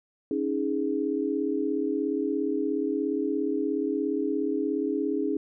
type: chord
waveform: sine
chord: C# suspended second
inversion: none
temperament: equal with one note detuned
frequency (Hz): 277.2 / 314.2 / 415.3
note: C#4 / D#4 / G#4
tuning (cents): 0 / +17 / 0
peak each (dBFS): -29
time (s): 0.31-5.37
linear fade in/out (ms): 2
effects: none